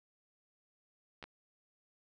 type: clicks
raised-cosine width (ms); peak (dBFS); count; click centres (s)
0.3; -30; 2; 1.227 / 1.24
effects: none